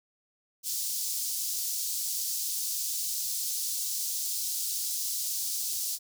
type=high-pass noise; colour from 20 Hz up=pink; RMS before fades=-32 dBFS; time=0.63-5.99 s; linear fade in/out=50 ms; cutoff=4900 Hz; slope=24 dB/octave; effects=none